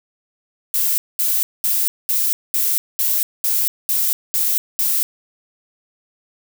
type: noise bursts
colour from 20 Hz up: violet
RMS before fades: -18 dBFS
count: 10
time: 0.74-5.03 s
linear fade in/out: 0 ms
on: 240 ms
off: 210 ms
effects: none